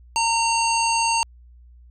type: harmonic tone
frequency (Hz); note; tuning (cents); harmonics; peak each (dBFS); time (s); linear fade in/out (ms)
916; A#5; -31; 1 / 3 / 5 / 7 / 9; -20 / -25 / -27 / -28 / -30; 0.16-1.23; 0
effects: added 60 Hz sine -45 dBFS peak until 1.9 s